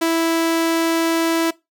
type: tone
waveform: sawtooth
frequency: 329.6 Hz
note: E4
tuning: in tune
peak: -12 dBFS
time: 0.01-1.51 s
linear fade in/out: 10 ms
effects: noise-tail reverb RT60 0.2 s tail -20 dB re dry